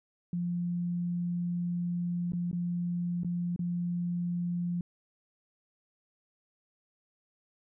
sine tone with dropouts, 174.61 Hz, F3, in tune, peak -29 dBFS, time 0.33-4.81 s, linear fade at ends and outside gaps 2 ms, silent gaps 2.321-2.333 / 2.514-2.529 / 3.234-3.246 / 3.562-3.592 s, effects none

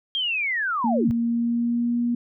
sine linear sweep, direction down, 3248 to 82.41 Hz, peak -22 dBFS, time 0.15-1.11 s, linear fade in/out 0 ms
sine tone with pitch glide, 233.1 to 238.8 Hz, A#3 to A#3, 0 to +42 cents, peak -20 dBFS, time 0.84-2.15 s, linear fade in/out 5 ms, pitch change +42 cents, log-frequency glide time 1.16-1.99 s
effects none

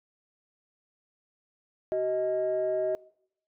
sine tone pair together, 378.1 / 628 Hz, F#4 / D#5, +38 / +16 cents, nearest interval major sixth, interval 878 cents, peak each -29 / -26 dBFS, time 1.92-2.95 s, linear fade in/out 0 ms, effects noise-tail reverb RT60 0.7 s tail -24 dB re dry + tanh soft clip ceiling -20 dBFS

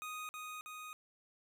25% pulse tone with echo, 1244.5 Hz, D#6, in tune, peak -38 dBFS, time 0.02-0.29 s, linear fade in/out 0 ms, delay 320 ms, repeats 2, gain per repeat -2 dB, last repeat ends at 0.93 s, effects none

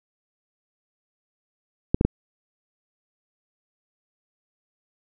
clicks, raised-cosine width 3 ms, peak -5 dBFS, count 3, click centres 1.945 / 2.011 / 2.05 s, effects none

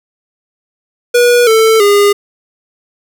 square tone with pitch steps, 484.1 / 443.9 / 407.1 Hz, B4 / A4 / G#4, -35 / +15 / -35 cents, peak -6 dBFS, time 1.14-2.13 s, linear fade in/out 10 ms, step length 330 ms, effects none

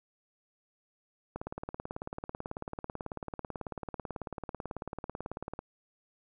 click train, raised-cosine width 1 ms, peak -23 dBFS, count 78, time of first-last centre 1.36-5.591 s, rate 18.2 Hz, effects none

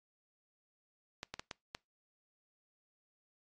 clicks, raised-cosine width 0.2 ms, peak -23 dBFS, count 5, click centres 1.231 / 1.34 / 1.395 / 1.512 / 1.749 s, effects noise-tail reverb RT60 0.2 s tail -25 dB re dry + AAC 32 kbps

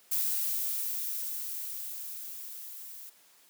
violet noise with level ramp, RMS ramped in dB -29 to -46 dBFS, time 0.11-3.1 s, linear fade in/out 10 ms, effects white hiss -61 dBFS RMS until 3.49 s + high-pass 200 Hz 12 dB/octave

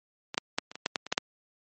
clicks, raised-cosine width 0.2 ms, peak -17 / -6 / -8 / -24 / -21 / -8 / -9 / -22 / -8 / -6 dBFS, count 10, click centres 0.344 / 0.379 / 0.585 / 0.715 / 0.755 / 0.861 / 0.958 / 1.066 / 1.125 / 1.179 s, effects high-pass 200 Hz 12 dB/octave + MP3 32 kbps

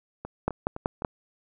two click trains, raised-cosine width 1 ms, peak -21 / -10 dBFS, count 4 / 4, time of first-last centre 0.25-1.021 / 0.48-1.048 s, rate 3.89 / 5.28 Hz, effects none

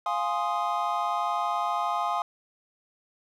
triangle chord, F minor seventh, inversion none, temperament equal, 698.5 / 830.6 / 1046.5 / 1244.5 Hz, F5 / Ab5 / C6 / Eb6, 0 / 0 / 0 / 0 cents, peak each -29 dBFS, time 0.06-2.22 s, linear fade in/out 2 ms, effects none

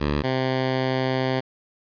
10% pulse tone pair in turn, 73.2 / 130.43 Hz, D2 / C3, -5 / -5 cents, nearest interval minor seventh, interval 1000 cents, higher second, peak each -13 dBFS, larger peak neither, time 0-0.23 / 0.23-1.41 s, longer second, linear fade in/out 20 ms, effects resampled to 11025 Hz + 8-bit

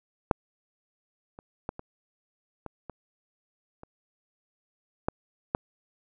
clicks, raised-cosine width 1 ms, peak -6 / -30 / -17 / -25 / -23 / -24 / -30 / -11 / -10 dBFS, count 9, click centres 0.312 / 1.389 / 1.691 / 1.794 / 2.663 / 2.897 / 3.834 / 5.085 / 5.549 s, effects none

